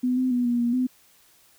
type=tone with pitch steps; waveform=sine; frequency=250.8 / 256.6 / 245.5 / 240.3 / 238 / 253.8 Hz; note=B3 / C4 / B3 / B3 / A#3 / B3; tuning=+27 / -34 / -10 / -47 / +36 / +47 cents; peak=-20 dBFS; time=0.03-0.87 s; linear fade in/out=10 ms; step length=140 ms; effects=white hiss -58 dBFS RMS until 1.58 s